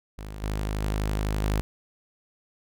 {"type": "tone with level steps", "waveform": "sawtooth", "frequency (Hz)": 51.91, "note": "G#1", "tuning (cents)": 0, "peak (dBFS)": [-32, -23, -21, -19], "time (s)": [0.18, 1.61], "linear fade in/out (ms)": 0, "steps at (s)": [0.42, 0.82, 1.43], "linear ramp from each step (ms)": 10, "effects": []}